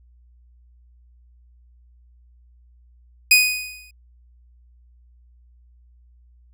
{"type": "tone with exponential decay", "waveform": "sawtooth", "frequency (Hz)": 2489, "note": "D#7", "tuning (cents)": 0, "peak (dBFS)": -5, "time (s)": [3.31, 3.91], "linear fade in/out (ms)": 5, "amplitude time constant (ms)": 130, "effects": ["added 60 Hz sine -50 dBFS peak until 6.53 s"]}